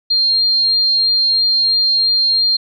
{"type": "tone", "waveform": "sine", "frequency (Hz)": 4201, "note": "C8", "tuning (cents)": 6, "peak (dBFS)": -11, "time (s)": [0.1, 2.57], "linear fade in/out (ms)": 10, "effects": []}